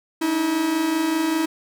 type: tone pair together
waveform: 45% pulse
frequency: 296.7 / 321.8 Hz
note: D4 / E4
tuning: +18 / -42 cents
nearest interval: minor second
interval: 140 cents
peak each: -28 / -20 dBFS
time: 0.21-1.46 s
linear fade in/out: 10 ms
effects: none